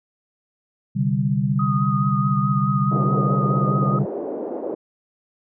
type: chord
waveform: sine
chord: C suspended second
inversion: none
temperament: equal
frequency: 130.81 / 146.83 / 196 Hz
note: C3 / D3 / G3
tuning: 0 / 0 / 0 cents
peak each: -22 dBFS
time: 0.95-4.06 s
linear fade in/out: 20 ms
type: tone with vibrato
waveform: sine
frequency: 1244.5 Hz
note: D#6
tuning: in tune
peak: -23 dBFS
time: 1.59-3.99 s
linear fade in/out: 5 ms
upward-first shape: sine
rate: 4.7 Hz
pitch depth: 23 cents each way
type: band-pass noise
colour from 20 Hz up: white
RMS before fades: -28 dBFS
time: 2.91-4.75 s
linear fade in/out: 10 ms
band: 300 to 520 Hz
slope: 24 dB/octave
effects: none